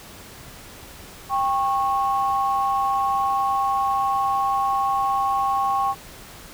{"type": "tone pair together", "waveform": "sine", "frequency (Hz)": [792.3, 1097], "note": ["G5", "C#6"], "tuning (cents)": [18, -18], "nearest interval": "tritone", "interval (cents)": 564, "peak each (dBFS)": -21, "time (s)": [1.29, 5.95], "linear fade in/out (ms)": 50, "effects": ["tanh soft clip ceiling -11 dBFS", "pink hiss -42 dBFS RMS until 6.53 s"]}